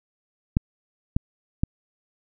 clicks, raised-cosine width 5 ms, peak -6 / -8 / -8 dBFS, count 3, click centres 0.569 / 1.165 / 1.635 s, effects none

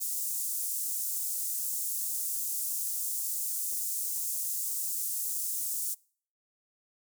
pink high-pass noise, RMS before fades -33 dBFS, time 0-5.95 s, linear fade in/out 20 ms, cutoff 7500 Hz, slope 24 dB/octave, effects noise-tail reverb RT60 0.5 s tail -25 dB re dry

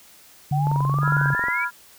sine tone with vibrato, 142.4 Hz, C#3, 47 cents sharp, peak -19 dBFS, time 0.51-1.34 s, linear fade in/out 5 ms, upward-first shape triangle, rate 2.1 Hz, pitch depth 49 cents each way
sine exponential sweep, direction up, 735 to 2350 Hz, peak -25 dBFS, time 0.52-1.65 s, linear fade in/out 10 ms
click train, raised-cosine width 1 ms, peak -18 dBFS, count 19, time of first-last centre 0.67-1.484 s, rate 22.1 Hz
sine chord, F diminished, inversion second, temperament equal, 987.8 / 1396.9 / 1661.2 Hz, Cb6 / F6 / Ab6, 0 / 0 / 0 cents, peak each -28 / -25 / -28 dBFS, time 1.01-1.71 s, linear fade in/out 50 ms
effects white hiss -50 dBFS RMS until 1.98 s

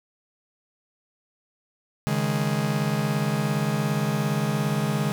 45% pulse chord, C# suspended second, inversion none, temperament just, 138.59 / 155.92 / 207.9 Hz, C#3 / D#3 / G#3, 0 / +4 / +2 cents, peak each -27 dBFS, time 2.07-5.12 s, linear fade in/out 0 ms, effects none

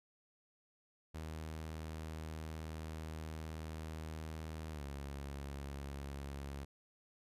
sawtooth tone with pitch glide, 78.9 to 69.89 Hz, D#2 to C#2, +25 to +15 cents, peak -39 dBFS, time 1.14-6.65 s, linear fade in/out 10 ms, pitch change -210 cents, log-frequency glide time 4.72-4.83 s, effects resampled to 32000 Hz

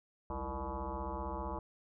sine tone with frequency modulation, 466.2 Hz, A#4, in tune, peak -36 dBFS, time 0.3-1.59 s, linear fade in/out 2 ms, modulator 131 Hz, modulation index 4.8, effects none

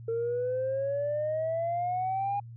sine exponential sweep, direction up, 453.4 to 817 Hz, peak -26 dBFS, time 0.08-2.4 s, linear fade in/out 5 ms, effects tanh soft clip ceiling -24 dBFS + added 116 Hz sine -42 dBFS peak until 2.56 s

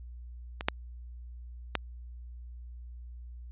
clicks, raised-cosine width 0.3 ms, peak -19 / -8 / -11 dBFS, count 3, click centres 0.609 / 0.685 / 1.753 s, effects added 60 Hz sine -42 dBFS peak until 3.51 s + resampled to 8000 Hz

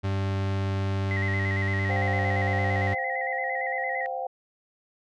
40% pulse tone with pitch glide, 97.4 to 96.67 Hz, G2 to G2, -11 to -24 cents, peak -24 dBFS, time 0.03-2.95 s, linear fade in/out 20 ms, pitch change -13 cents, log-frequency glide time 1.99-2.05 s
sine tone with vibrato, 1966 Hz, B6, 8 cents flat, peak -29 dBFS, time 1.11-4.06 s, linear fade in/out 0 ms, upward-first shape square, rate 8.8 Hz, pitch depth 63 cents each way
sine chord, C suspended fourth, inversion none, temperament equal with one note detuned, 523.3 / 711.1 / 784 Hz, C5 / F5 / G5, 0 / +31 / 0 cents, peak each -33 dBFS, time 1.89-4.27 s, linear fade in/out 5 ms
effects low-pass 4000 Hz 12 dB/octave

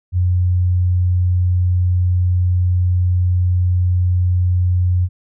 sine tone, 90 Hz, F#2, 47 cents flat, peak -12 dBFS, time 0.12-5.09 s, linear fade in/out 50 ms, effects none

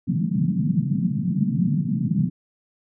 white band-pass noise, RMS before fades -22 dBFS, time 0.07-2.3 s, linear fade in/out 10 ms, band 130 to 220 Hz, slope 48 dB/octave, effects none

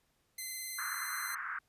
5% pulse tone with vibrato, 2056 Hz, C7, 31 cents flat, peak -29 dBFS, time 0.38-1.35 s, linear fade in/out 5 ms, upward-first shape sine, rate 19 Hz, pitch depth 19 cents each way
pink band-pass noise, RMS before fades -40 dBFS, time 0.78-1.59 s, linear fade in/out 5 ms, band 1200 to 1800 Hz, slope 48 dB/octave
effects pink hiss -75 dBFS RMS until 1.68 s + resampled to 32000 Hz

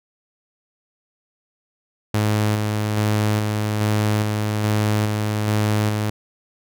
sawtooth tone with tremolo, 106.1 Hz, G#2, 38 cents sharp, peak -13 dBFS, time 2.14-6.1 s, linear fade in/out 5 ms, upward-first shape square, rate 1.2 Hz, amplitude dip 30%, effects none

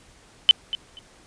sine tone with echo, 3045 Hz, F#7, 49 cents sharp, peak -8 dBFS, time 0.49-0.51 s, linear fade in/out 0 ms, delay 240 ms, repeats 2, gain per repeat -15 dB, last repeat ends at 0.99 s, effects pink hiss -53 dBFS RMS until 1.26 s + resampled to 22050 Hz

